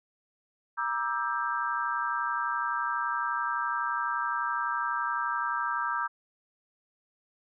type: chord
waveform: sine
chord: E half-diminished seventh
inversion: second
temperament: just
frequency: 949.3 / 1186.7 / 1318.5 / 1582.2 Hz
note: Bb5 / D6 / E6 / G6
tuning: +31 / +18 / 0 / +16 cents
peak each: -33 dBFS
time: 0.77-6.08 s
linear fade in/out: 20 ms
effects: none